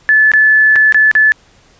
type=tone with dropouts; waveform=sine; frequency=1734 Hz; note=A6; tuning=26 cents flat; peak=-5 dBFS; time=0.09-1.32 s; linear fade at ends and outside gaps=0 ms; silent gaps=0.317-0.336 / 0.757-0.761 / 0.924-0.945 / 1.114-1.152 s; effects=pink hiss -48 dBFS RMS until 1.79 s + resampled to 16000 Hz

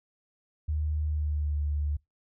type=tone with pitch glide; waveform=sine; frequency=76.2 to 73.6 Hz; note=D#2 to D2; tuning=-36 to +4 cents; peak=-26 dBFS; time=0.68-1.97 s; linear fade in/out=10 ms; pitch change=-60 cents; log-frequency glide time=1.05-1.58 s; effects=noise-tail reverb RT60 0.2 s tail -26 dB re dry

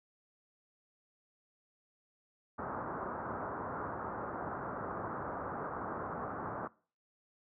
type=low-pass noise; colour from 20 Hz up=white; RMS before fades=-40 dBFS; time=2.58-6.68 s; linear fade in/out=10 ms; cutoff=1400 Hz; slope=48 dB/octave; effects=noise-tail reverb RT60 0.4 s tail -21 dB re dry + high-pass 80 Hz 12 dB/octave

